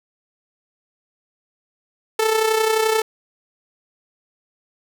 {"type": "tone with amplitude modulation", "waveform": "sawtooth", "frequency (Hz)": 440.1, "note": "A4", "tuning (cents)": 0, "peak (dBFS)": -10, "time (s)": [2.19, 3.02], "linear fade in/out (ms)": 5, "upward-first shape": "sine", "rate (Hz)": 31.5, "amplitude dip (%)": 55, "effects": []}